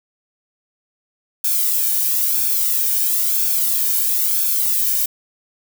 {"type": "noise with flanger", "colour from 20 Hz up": "violet", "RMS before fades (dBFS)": -18, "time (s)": [1.44, 5.06], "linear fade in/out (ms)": 5, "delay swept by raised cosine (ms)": [1, 1.51], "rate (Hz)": 1, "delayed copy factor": -0.7, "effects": []}